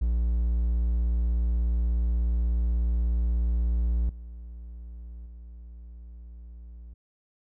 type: tone with level steps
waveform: triangle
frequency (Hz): 58.27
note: A#1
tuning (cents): 0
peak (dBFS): -20 / -36 / -39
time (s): 0.01-6.94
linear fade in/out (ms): 10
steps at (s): 4.09 / 5.26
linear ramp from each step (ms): 5
effects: none